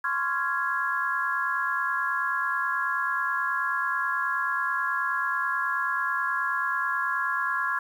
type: chord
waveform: sine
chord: Db major seventh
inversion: third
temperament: just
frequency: 1039.4 / 1108.7 / 1385.9 / 1663.1 Hz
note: C6 / Db6 / F6 / Ab6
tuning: -12 / 0 / -14 / +2 cents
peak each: -31 / -32 / -30 / -28 dBFS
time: 0.04-7.79 s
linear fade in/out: 5 ms
effects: 9-bit